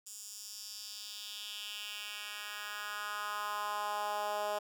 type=tone with high-pass filter sweep; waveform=10% pulse; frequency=207.7 Hz; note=G#3; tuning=in tune; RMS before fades=-40 dBFS; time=0.06-4.59 s; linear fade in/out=10 ms; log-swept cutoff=7200 to 610 Hz; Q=2.4; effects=none